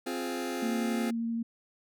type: chord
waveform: sawtooth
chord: F minor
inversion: second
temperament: just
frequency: 261.9 / 349.2 / 419.1 Hz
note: C4 / F4 / Ab4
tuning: +2 / 0 / +16 cents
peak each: -31 / -32 / -35 dBFS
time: 0.06-1.11 s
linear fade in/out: 10 ms
type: tone with vibrato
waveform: sine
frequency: 230.4 Hz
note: A#3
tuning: 20 cents flat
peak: -29 dBFS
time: 0.62-1.43 s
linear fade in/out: 10 ms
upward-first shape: triangle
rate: 12 Hz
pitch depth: 10 cents each way
effects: none